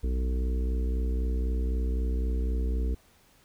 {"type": "harmonic tone with a mistuned harmonic", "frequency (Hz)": 63.9, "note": "C2", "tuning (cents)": -40, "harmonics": [1, 3, 4, 5, 6, 7], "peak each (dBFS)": [-25, -41, -41, -43, -46, -42], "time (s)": [0.03, 2.95], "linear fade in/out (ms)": 10, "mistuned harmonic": 1, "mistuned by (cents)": -120, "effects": ["pink hiss -61 dBFS RMS until 3.44 s"]}